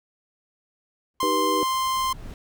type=noise with exponential growth; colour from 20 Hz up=brown; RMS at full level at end=-34 dBFS; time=1.14-2.34 s; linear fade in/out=1 ms; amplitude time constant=260 ms
type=tone; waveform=45% pulse; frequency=1046.5 Hz; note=C6; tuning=in tune; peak=-22 dBFS; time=1.2-2.13 s; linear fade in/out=5 ms
type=chord; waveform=sine; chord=Eb augmented; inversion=none; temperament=just; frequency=311.1 / 388.9 / 486.1 Hz; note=Eb4 / G4 / B4; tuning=0 / -14 / -28 cents; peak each=-27 dBFS; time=1.23-1.63 s; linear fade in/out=0 ms
effects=none